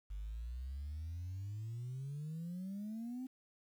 sine exponential sweep, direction up, 48.46 to 262.5 Hz, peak -39 dBFS, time 0.1-3.27 s, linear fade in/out 10 ms, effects tanh soft clip ceiling -38 dBFS + 11-bit

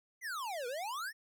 square exponential two-way sweep, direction down then up, 2100 to 466.2 to 1885 Hz, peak -38 dBFS, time 0.21-1.13 s, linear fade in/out 50 ms, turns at 0.67 s, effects none

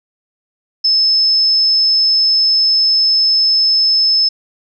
sine tone, 5230 Hz, E8, 15 cents flat, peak -9 dBFS, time 0.84-4.29 s, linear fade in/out 10 ms, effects none

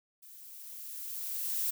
violet noise with level ramp, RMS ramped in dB -53 to -31 dBFS, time 0.22-1.71 s, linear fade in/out 10 ms, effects none

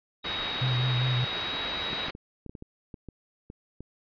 sine tone with pitch glide, 3789 to 3826 Hz, A#7 to A#7, +27 to +44 cents, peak -32 dBFS, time 0.23-2.1 s, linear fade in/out 50 ms, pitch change +17 cents, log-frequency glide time 1.19-1.56 s
white low-pass noise, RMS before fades -35 dBFS, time 0.24-2.11 s, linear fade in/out 10 ms, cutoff 2900 Hz, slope 12 dB/octave
sine tone with vibrato, 125.7 Hz, B2, 31 cents sharp, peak -24 dBFS, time 0.61-1.25 s, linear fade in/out 10 ms, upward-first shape triangle, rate 4.9 Hz, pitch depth 48 cents each way
clicks, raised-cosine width 3 ms, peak -28 dBFS, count 11, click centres 1.931 / 2.084 / 2.151 / 2.463 / 2.495 / 2.552 / 2.624 / 2.942 / 3.087 / 3.501 / 3.806 s
effects resampled to 11025 Hz

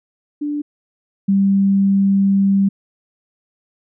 sine tone pair in turn, 293.7 / 196.43 Hz, D4 / G3, 0 / +4 cents, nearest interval perfect fifth, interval 696 cents, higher first, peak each -19 / -11 dBFS, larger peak second, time 0.41-0.62 / 1.28-2.69 s, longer second, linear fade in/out 10 ms, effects none

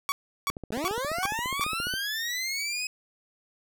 sawtooth tone bursts, 1129 Hz, C#6, 31 cents sharp, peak -22 dBFS, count 5, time 0.09-1.64 s, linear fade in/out 0 ms, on 30 ms, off 350 ms
click train, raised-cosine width 2 ms, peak -24 dBFS, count 22, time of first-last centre 0.5-1.938 s, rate 14.6 Hz
20% pulse linear sweep, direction up, 200.8 to 2546 Hz, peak -24 dBFS, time 0.72-2.87 s, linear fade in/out 2 ms
effects none

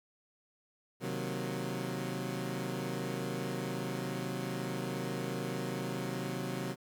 20% pulse chord, C half-diminished seventh, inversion none, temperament equal, 130.81 / 155.56 / 185 / 233.1 Hz, C3 / Eb3 / Gb3 / Bb3, 0 / 0 / 0 / 0 cents, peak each -34 / -38 / -34 / -39 dBFS, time 1-6.76 s, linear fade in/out 50 ms, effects 11-bit

